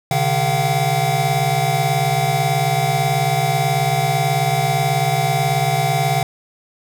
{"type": "tone cluster", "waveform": "square", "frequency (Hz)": [131.8, 150.1, 699, 767], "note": ["C3", "D3", "F5", "G5"], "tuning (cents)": [13, 38, 1, -38], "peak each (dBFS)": -22, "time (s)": [0.11, 6.23], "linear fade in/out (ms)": 2, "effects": []}